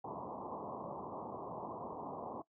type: low-pass noise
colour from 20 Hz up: white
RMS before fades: -44 dBFS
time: 0.04-2.42 s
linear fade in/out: 5 ms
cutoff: 1100 Hz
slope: 96 dB/octave
effects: noise-tail reverb RT60 0.1 s tail -18 dB re dry + high-pass 150 Hz 12 dB/octave